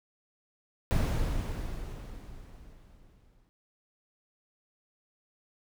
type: noise with exponential decay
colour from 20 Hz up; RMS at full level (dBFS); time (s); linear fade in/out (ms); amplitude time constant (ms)
brown; -24; 0.91-3.49; 0; 560
effects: none